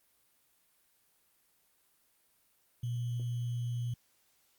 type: tone with sample-and-hold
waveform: sine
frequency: 120.3 Hz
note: B2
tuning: 45 cents flat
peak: -32 dBFS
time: 2.83-3.94 s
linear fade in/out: 5 ms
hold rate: 3150 Hz
effects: white hiss -71 dBFS RMS until 4.58 s + Opus 32 kbps